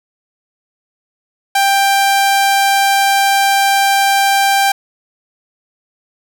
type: tone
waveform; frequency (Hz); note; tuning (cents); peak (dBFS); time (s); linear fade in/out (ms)
sawtooth; 789; G5; +11; -6; 1.55-4.72; 5
effects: none